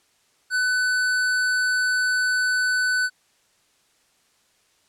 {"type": "tone", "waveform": "square", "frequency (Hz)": 1500, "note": "F#6", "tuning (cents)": 23, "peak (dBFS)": -20, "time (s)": [0.5, 3.1], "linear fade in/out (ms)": 50, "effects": ["white hiss -63 dBFS RMS until 4.88 s", "low-pass 9000 Hz 12 dB/octave"]}